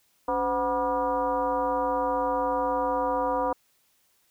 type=tone with frequency modulation; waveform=sine; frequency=740 Hz; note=F#5; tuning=in tune; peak=-23 dBFS; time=0.28-3.53 s; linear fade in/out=5 ms; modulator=229 Hz; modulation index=1.7; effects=white hiss -67 dBFS RMS until 4.3 s